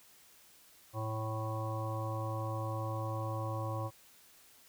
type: harmonic tone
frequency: 110 Hz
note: A2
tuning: in tune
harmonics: 1 / 3 / 5 / 7 / 9 / 10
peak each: -36 / -45 / -42 / -46 / -45 / -44 dBFS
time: 0.93-3.91 s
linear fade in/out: 50 ms
effects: white hiss -61 dBFS RMS until 4.68 s